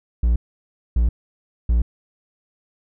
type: tone bursts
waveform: triangle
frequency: 58.3 Hz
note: A#1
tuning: 1 cent sharp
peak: -12 dBFS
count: 3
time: 0.23-1.82 s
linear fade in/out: 5 ms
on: 130 ms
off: 600 ms
effects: none